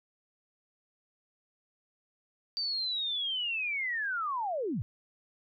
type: linear sweep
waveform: sine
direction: down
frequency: 4653 to 85.2 Hz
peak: -30 dBFS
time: 2.57-4.82 s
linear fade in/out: 0 ms
effects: none